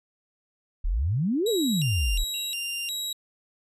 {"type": "exponential two-way sweep", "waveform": "sine", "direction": "up then down", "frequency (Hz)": [33.56, 484.4, 33.56], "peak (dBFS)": -22, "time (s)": [0.84, 2.24], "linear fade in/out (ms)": 10, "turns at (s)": 1.49}
{"type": "tone with vibrato", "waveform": "sawtooth", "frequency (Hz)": 3278, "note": "G#7", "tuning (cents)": -23, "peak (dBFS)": -26, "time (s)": [1.46, 3.13], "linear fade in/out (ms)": 5, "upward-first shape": "square", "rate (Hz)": 1.4, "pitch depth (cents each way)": 280}
{"type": "tone with exponential decay", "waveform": "triangle", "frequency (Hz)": 2762, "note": "F7", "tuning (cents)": -20, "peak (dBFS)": -32, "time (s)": [2.34, 2.94], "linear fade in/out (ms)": 1, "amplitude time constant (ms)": 130}
{"effects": ["resampled to 32000 Hz"]}